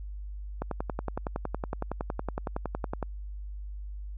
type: click train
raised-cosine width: 1 ms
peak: -17 dBFS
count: 27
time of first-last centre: 0.62-3.027 s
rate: 10.8 Hz
effects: added 50 Hz sine -36 dBFS peak until 4.17 s